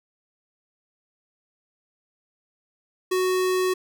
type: tone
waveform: square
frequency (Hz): 370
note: F#4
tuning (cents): 0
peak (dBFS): -21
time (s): 3.11-3.74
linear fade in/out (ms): 10
effects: none